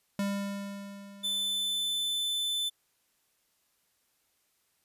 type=tone with exponential decay; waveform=square; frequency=199.7 Hz; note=G3; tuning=32 cents sharp; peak=-28 dBFS; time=0.19-2.22 s; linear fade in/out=2 ms; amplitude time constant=440 ms
type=tone; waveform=45% pulse; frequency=3520 Hz; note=A7; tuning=in tune; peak=-29 dBFS; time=1.23-2.7 s; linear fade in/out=20 ms
effects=white hiss -73 dBFS RMS until 4.84 s + resampled to 32000 Hz